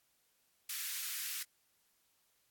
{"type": "high-pass noise", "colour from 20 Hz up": "white", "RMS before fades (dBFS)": -40, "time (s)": [0.69, 1.43], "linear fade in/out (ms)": 5, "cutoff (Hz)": 1500, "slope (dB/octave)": 24, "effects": ["white hiss -75 dBFS RMS until 2.5 s", "AAC 64 kbps"]}